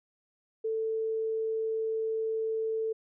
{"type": "tone", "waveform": "sine", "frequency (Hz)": 443.6, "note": "A4", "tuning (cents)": 14, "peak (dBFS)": -28, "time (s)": [0.64, 2.93], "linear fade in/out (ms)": 10, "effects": []}